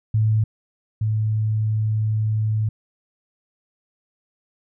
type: tone pair in turn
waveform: sine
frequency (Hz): 109 / 108.5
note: A2 / A2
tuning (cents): -16 / -24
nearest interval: unison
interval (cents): 8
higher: first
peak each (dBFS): -15 / -18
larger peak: first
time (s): 0.14-0.44 / 1.01-2.69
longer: second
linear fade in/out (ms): 5
effects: none